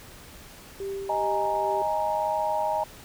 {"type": "tone with tremolo", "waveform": "sine", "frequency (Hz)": 392.3, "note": "G4", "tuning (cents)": 1, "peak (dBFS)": -29, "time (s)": [0.8, 1.82], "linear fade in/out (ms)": 2, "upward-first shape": "sine", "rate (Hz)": 2.4, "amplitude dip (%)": 40}
{"type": "chord", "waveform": "sine", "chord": "D# suspended fourth", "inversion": "none", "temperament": "equal", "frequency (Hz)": [622.3, 830.6, 932.3], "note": ["D#5", "G#5", "A#5"], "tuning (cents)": [0, 0, 0], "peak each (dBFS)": -28, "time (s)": [1.09, 2.84], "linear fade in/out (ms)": 5}
{"effects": ["pink hiss -47 dBFS RMS until 3.04 s"]}